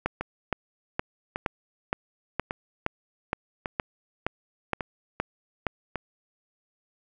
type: two click trains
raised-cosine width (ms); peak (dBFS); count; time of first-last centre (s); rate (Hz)
0.5; -15 / -10; 6 / 13; 0.21-5.957 / 0.06-5.667; 0.87 / 2.14
effects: none